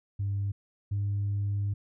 sine tone pair in turn, 99.8 / 101.02 Hz, G2 / G#2, +32 / -47 cents, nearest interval unison, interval 21 cents, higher second, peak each -26 / -25 dBFS, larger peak second, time 0.19-0.52 / 0.91-1.74 s, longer second, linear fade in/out 10 ms, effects tanh soft clip ceiling -24 dBFS

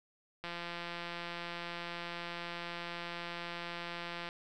click train, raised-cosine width 0.3 ms, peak -25 dBFS, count 663, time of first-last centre 0.44-4.289 s, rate 172 Hz, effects none

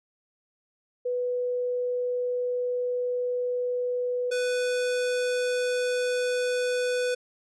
sine / square tone pair in turn, 493.9 / 496.4 Hz, B4 / B4, 0 / +9 cents, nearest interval unison, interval 9 cents, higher second, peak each -25 dBFS, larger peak neither, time 1.05-4.31 / 4.31-7.15 s, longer first, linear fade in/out 10 ms, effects resampled to 22050 Hz

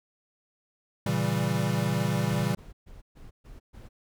square chord, A# diminished seventh, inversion none, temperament equal, 116.54 / 138.59 / 164.81 / 196 Hz, A#2 / C#3 / E3 / G3, 0 / 0 / 0 / 0 cents, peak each -31 dBFS, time 1.06-2.55 s, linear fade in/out 5 ms
brown noise bursts, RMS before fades -46 dBFS, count 6, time 2.28-3.89 s, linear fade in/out 20 ms, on 160 ms, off 130 ms
effects none

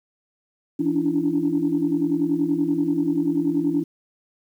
sine tone cluster, 166.8 / 283.7 / 294.1 / 334.7 Hz, E3 / C#4 / D4 / E4, +21 / +40 / +3 / +26 cents, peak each -30 / -23 / -22 / -25 dBFS, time 0.79-3.84 s, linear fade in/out 10 ms, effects tanh soft clip ceiling -10 dBFS + 9-bit

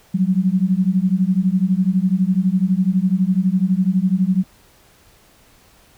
sine beating tone pair, 180.6 / 192.6 Hz, F#3 / G3, -42 / -30 cents, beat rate 12 Hz, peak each -17 dBFS, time 0.14-4.44 s, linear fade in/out 10 ms, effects pink hiss -52 dBFS RMS until 5.97 s

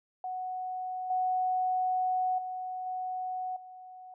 sine tone with level steps, 740 Hz, F#5, in tune, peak -33 / -26 / -34 / -32 / -45 dBFS, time 0.24-4.14 s, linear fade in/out 2 ms, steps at 1.1 / 2.38 / 2.86 / 3.56 s, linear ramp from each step 5 ms, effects none

